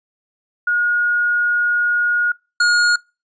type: tone pair in turn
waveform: sine / square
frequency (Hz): 1440 / 1433.8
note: F#6 / F6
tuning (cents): -47 / +45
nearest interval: unison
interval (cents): 8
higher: first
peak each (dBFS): -14 / -12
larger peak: second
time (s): 0.67-2.32 / 2.6-2.96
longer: first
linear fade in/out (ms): 5
effects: noise-tail reverb RT60 0.3 s tail -26 dB re dry + resampled to 16000 Hz